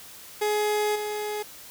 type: tone with level steps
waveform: 30% pulse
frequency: 420.3 Hz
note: G#4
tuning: 21 cents sharp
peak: -20 / -26 dBFS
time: 0.41-1.43 s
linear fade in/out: 10 ms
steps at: 0.95 s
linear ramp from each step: 10 ms
effects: white hiss -45 dBFS RMS until 1.7 s